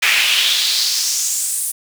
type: noise with high-pass filter sweep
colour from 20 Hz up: brown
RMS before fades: -17 dBFS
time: 0.02-1.72 s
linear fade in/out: 10 ms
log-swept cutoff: 2200 to 10000 Hz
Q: 3
effects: none